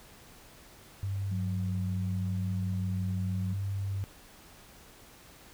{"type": "tone with vibrato", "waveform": "sine", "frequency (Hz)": 98, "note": "G2", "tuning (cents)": 0, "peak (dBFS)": -30, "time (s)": [1.03, 4.04], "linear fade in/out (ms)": 0, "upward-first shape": "triangle", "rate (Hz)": 0.85, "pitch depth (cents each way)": 13}
{"type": "tone with pitch glide", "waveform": "sine", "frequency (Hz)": [182.8, 183.97], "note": ["F#3", "F#3"], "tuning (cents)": [-21, -10], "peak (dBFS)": -34, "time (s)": [1.31, 3.54], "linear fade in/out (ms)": 10, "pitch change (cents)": 11, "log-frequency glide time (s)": [1.74, 2.93]}
{"effects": ["pink hiss -54 dBFS RMS until 5.53 s"]}